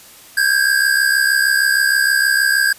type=tone pair together; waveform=square; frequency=1576.6 / 1643 Hz; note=G6 / G#6; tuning=+9 / -19 cents; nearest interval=minor second; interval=72 cents; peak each=-16 dBFS; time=0.37-2.73 s; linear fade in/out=5 ms; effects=white hiss -42 dBFS RMS until 2.78 s + resampled to 32000 Hz